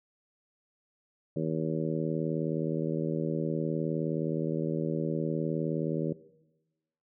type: harmonic tone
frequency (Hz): 79.4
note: D#2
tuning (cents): +36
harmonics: 2 / 3 / 4 / 5 / 6 / 7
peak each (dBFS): -32 / -36 / -35 / -37 / -38 / -38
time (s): 1.36-6.13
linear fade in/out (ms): 5
effects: noise-tail reverb RT60 1.0 s tail -17 dB re dry